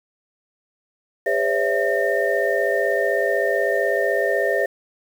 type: tone cluster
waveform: sine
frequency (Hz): 405.6 / 513 / 569 / 662 / 1819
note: G#4 / C5 / C#5 / E5 / A#6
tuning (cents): -41 / -34 / +45 / +7 / -43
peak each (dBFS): -24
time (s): 1.26-4.66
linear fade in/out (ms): 5
effects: 7-bit